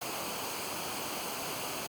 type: noise with comb filter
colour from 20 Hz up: pink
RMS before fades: -37 dBFS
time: 0.01-1.87 s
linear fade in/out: 10 ms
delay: 0.54 ms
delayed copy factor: -0.5
effects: high-pass 150 Hz 12 dB/octave + Opus 48 kbps